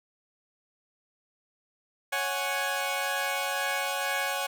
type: chord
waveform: 15% pulse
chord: C# suspended fourth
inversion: none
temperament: equal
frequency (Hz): 554.4 / 740 / 830.6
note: C#5 / F#5 / G#5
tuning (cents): 0 / 0 / 0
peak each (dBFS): -26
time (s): 2.12-4.47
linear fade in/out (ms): 10
effects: none